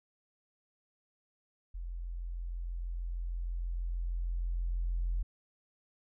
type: tone with level ramp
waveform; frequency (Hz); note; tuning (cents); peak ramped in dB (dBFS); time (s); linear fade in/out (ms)
sine; 43.16; F1; -20; -37 to -28; 1.74-5.23; 10
effects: tanh soft clip ceiling -25 dBFS